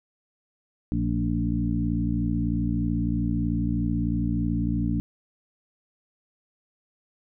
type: harmonic tone with a mistuned harmonic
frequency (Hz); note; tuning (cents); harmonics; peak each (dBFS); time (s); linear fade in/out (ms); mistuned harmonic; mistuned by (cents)
58.1; A#1; -5; 1 / 2 / 3 / 4 / 5; -29 / -29 / -29 / -29 / -29; 0.92-5; 0; 4; -38
effects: none